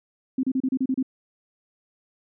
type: tone bursts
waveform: sine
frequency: 261.6 Hz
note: C4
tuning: in tune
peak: -20 dBFS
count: 8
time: 0.38-1.028 s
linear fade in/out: 5 ms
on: 53 ms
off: 32 ms
effects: none